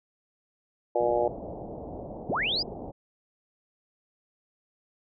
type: harmonic tone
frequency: 119.8 Hz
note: A#2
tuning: 48 cents sharp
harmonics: 3 / 4 / 5 / 6 / 7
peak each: -30 / -28 / -26 / -32 / -31 dBFS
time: 0.95-1.28 s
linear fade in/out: 5 ms
type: low-pass noise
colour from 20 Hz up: white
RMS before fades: -39 dBFS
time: 0.99-2.92 s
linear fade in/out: 20 ms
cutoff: 760 Hz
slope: 48 dB/octave
type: linear sweep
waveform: sine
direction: up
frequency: 51.6 to 5120 Hz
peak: -25 dBFS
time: 2.29-2.63 s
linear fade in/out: 10 ms
effects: none